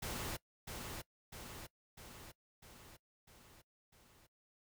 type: noise with echo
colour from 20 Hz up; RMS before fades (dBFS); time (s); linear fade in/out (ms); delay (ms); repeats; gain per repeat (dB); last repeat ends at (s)
pink; -42; 0.02-0.37; 10; 650; 6; -4; 4.27
effects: noise-tail reverb RT60 0.1 s tail -20 dB re dry